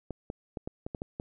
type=clicks; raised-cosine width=2 ms; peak=-22 dBFS; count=8; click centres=0.107 / 0.301 / 0.572 / 0.675 / 0.865 / 0.948 / 1.019 / 1.199 s; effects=none